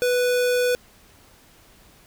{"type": "tone", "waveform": "square", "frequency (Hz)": 493.9, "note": "B4", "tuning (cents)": 0, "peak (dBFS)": -19, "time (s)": [0.02, 0.75], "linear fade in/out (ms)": 0, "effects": ["pink hiss -53 dBFS RMS until 2.06 s"]}